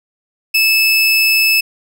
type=tone; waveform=30% pulse; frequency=2614 Hz; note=E7; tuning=15 cents flat; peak=-7 dBFS; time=0.54-1.61 s; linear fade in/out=10 ms; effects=none